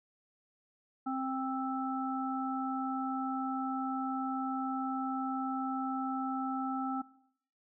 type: harmonic tone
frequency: 263.6 Hz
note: C4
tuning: 13 cents sharp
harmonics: 1 / 3 / 5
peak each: -34 / -37 / -39 dBFS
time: 1.06-7.02 s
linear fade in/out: 10 ms
effects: noise-tail reverb RT60 0.7 s tail -20 dB re dry